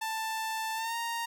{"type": "tone with pitch glide", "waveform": "sawtooth", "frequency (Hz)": [885, 930.1], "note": ["A5", "A#5"], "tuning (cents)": [10, -4], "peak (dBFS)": -28, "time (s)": [0.01, 1.26], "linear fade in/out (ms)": 10, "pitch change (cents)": 86, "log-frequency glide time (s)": [0.75, 0.96], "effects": []}